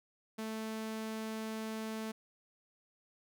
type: tone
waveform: sawtooth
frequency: 220 Hz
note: A3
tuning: in tune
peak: -34 dBFS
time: 0.38-2.12 s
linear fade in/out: 10 ms
effects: none